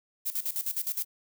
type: noise with tremolo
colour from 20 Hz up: violet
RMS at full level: -30 dBFS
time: 0.25-1.05 s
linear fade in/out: 20 ms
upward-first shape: square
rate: 9.7 Hz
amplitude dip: 80%
effects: none